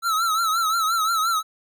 square tone with vibrato, 1318.5 Hz, E6, in tune, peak -20 dBFS, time 0.02-1.43 s, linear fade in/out 50 ms, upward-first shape triangle, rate 5.7 Hz, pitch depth 97 cents each way, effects none

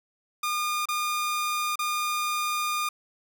sawtooth tone with dropouts, 1214 Hz, D#6, 43 cents flat, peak -22 dBFS, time 0.43-2.89 s, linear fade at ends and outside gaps 5 ms, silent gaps 0.856-0.886 / 1.757-1.79 s, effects none

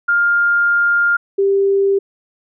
sine tone pair in turn, 1405 / 394.3 Hz, F6 / G4, +10 / +10 cents, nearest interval octave + minor seventh, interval 2200 cents, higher first, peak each -11 dBFS, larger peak neither, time 0.08-1.17 / 1.38-1.99 s, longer first, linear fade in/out 10 ms, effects none

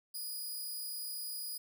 10% pulse tone, 4934 Hz, D#8, 15 cents flat, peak -32 dBFS, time 0.14-1.58 s, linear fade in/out 10 ms, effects none

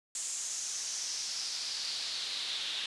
pink noise with band-pass filter sweep, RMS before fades -37 dBFS, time 0.15-2.86 s, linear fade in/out 2 ms, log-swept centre 7400 to 3500 Hz, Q 3.7, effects resampled to 24000 Hz

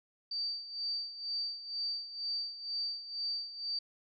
sine tone with tremolo, 4631 Hz, D8, 25 cents flat, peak -32 dBFS, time 0.31-3.79 s, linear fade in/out 5 ms, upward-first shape sine, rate 2.1 Hz, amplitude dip 75%, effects none

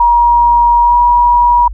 sine tone with pitch glide, 951 to 962.1 Hz, A#5 to B5, +34 to -46 cents, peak -5 dBFS, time 0-1.68 s, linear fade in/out 5 ms, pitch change +20 cents, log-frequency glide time 0.82-0.95 s, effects added 50 Hz sine -21 dBFS peak until 1.73 s

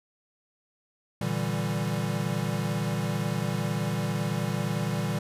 square chord, E half-diminished seventh, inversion second, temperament equal, 116.54 / 146.83 / 164.81 / 196 Hz, Bb2 / D3 / E3 / G3, 0 / 0 / 0 / 0 cents, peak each -33 dBFS, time 1.21-5.19 s, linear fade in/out 5 ms, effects resampled to 32000 Hz

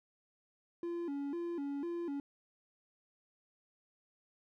triangle tone with vibrato, 311.1 Hz, D#4, in tune, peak -34 dBFS, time 0.83-2.2 s, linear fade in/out 2 ms, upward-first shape square, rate 2 Hz, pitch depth 170 cents each way, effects none

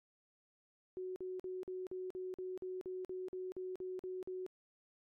sine tone bursts, 370 Hz, F#4, in tune, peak -40 dBFS, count 15, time 0.97-4.464 s, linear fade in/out 0 ms, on 190 ms, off 46 ms, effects AAC 48 kbps

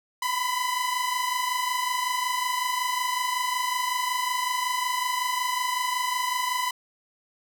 sawtooth tone pair together, 987.8 / 1013.2 Hz, B5 / B5, 0 / +44 cents, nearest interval unison, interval 44 cents, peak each -24 dBFS, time 0.22-6.71 s, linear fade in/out 5 ms, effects none

